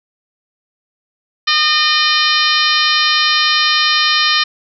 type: harmonic tone with a mistuned harmonic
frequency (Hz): 610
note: D#5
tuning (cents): -34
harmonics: 2 / 3 / 4 / 5 / 6 / 7 / 8 / 9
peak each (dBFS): -18 / -18 / -20 / -18 / -19 / -18 / -21 / -23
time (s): 1.47-4.44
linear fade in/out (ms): 10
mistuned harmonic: 7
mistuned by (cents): -48
effects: none